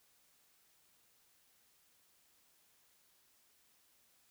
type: silence
effects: white hiss -71 dBFS RMS until 4.3 s